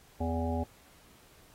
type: harmonic tone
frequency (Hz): 82.6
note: E2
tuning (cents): +4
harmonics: 1 / 3 / 5 / 7 / 9 / 10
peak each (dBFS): -32 / -34 / -40 / -38 / -40 / -40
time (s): 0.2-0.64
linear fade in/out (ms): 10
effects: pink hiss -60 dBFS RMS until 1.54 s + AAC 48 kbps